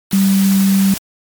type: tone in noise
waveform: sine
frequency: 194.5 Hz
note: G3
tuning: 13 cents flat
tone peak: -9 dBFS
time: 0.13-0.94 s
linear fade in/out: 2 ms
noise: white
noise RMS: -24 dBFS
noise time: 0.11-0.98 s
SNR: +12 dB
effects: MP3 96 kbps